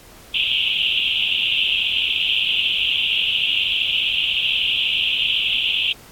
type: band-pass noise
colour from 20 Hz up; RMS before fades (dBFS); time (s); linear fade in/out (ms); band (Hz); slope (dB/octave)
pink; -20; 0.34-5.93; 5; 2600 to 3400; 96
effects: pink hiss -45 dBFS RMS until 6.11 s + AAC 64 kbps